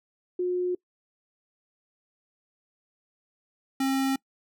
sine / square tone pair in turn, 360 / 268.5 Hz, F#4 / C4, -47 / +45 cents, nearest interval perfect fourth, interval 508 cents, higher first, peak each -24 dBFS, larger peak neither, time 0.39-0.75 / 3.8-4.16 s, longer neither, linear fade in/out 5 ms, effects noise-tail reverb RT60 0.1 s tail -24 dB re dry

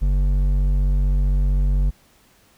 triangle tone with hard clipping, 47.82 Hz, G1, 42 cents flat, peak -17 dBFS, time 0.01-1.91 s, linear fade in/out 20 ms, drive 11 dB, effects pink hiss -56 dBFS RMS until 2.57 s

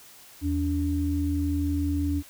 sine tone pair together, 80.97 / 287.7 Hz, E2 / D4, -30 / -36 cents, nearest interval octave + minor seventh, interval 2194 cents, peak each -26 dBFS, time 0.41-2.23 s, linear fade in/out 50 ms, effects white hiss -50 dBFS RMS until 2.29 s

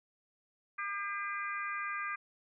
harmonic tone with a mistuned harmonic, 401 Hz, G4, 39 cents sharp, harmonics 3 / 4 / 5 / 6, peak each -38 / -40 / -42 / -44 dBFS, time 0.78-2.16 s, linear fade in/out 10 ms, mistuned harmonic 5, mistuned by +21 cents, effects none

